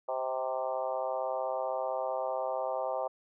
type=harmonic tone with a mistuned harmonic; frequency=130.81 Hz; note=C3; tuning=in tune; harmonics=3 / 4 / 5 / 6 / 7 / 8 / 9; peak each=-47 / -35 / -35 / -37 / -40 / -44 / -44 dBFS; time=0.08-3.08 s; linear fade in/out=10 ms; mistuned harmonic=5; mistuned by=-28 cents; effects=none